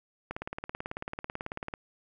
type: click train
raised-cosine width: 0.5 ms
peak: -20 dBFS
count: 27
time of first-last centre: 0.31-1.739 s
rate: 18.2 Hz
effects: none